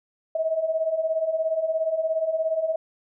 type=beating tone pair; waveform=sine; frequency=628 / 645 Hz; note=D#5 / E5; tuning=+16 / -38 cents; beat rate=17 Hz; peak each=-28 / -23 dBFS; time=0.35-2.76 s; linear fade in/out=5 ms; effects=none